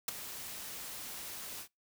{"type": "noise with ADSR envelope", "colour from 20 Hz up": "white", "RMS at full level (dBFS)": -30, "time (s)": [0.08, 1.68], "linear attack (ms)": 6, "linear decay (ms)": 10, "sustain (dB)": -14, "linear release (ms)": 76, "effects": ["noise-tail reverb RT60 0.2 s tail -25 dB re dry"]}